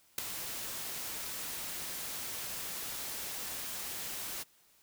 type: noise with ADSR envelope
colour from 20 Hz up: white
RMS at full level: -27 dBFS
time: 0.18-4.44 s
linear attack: 5 ms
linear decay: 4 ms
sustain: -13 dB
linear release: 22 ms
effects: white hiss -66 dBFS RMS until 4.82 s